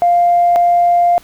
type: tone pair in turn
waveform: sine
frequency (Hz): 698.5 / 698.5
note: F5 / F5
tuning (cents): 0 / 0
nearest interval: unison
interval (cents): 0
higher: neither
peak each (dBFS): -7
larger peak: neither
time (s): 0.02-0.56 / 0.56-1.18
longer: second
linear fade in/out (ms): 0
effects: tanh soft clip ceiling -3 dBFS + pink hiss -44 dBFS RMS until 1.23 s